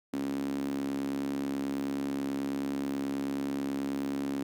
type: tone with high-pass filter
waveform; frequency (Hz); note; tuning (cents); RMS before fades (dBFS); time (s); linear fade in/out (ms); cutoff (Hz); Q
sawtooth; 69.3; C#2; 0; -33; 0.13-4.43; 5; 260; 7.4
effects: none